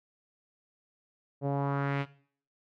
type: tone with low-pass filter sweep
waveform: sawtooth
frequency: 140 Hz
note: C#3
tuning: 18 cents sharp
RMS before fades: -30 dBFS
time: 1.41-2.06 s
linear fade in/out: 50 ms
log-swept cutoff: 560 to 2700 Hz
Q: 2.1
effects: noise-tail reverb RT60 0.5 s tail -17 dB re dry